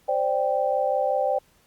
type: chord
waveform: sine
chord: C suspended second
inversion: none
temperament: just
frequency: 523.3 / 588.7 / 784.9 Hz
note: C5 / D5 / G5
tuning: 0 / +4 / +2 cents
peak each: -25 dBFS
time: 0.08-1.39 s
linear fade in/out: 10 ms
effects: pink hiss -61 dBFS RMS until 1.66 s + Opus 48 kbps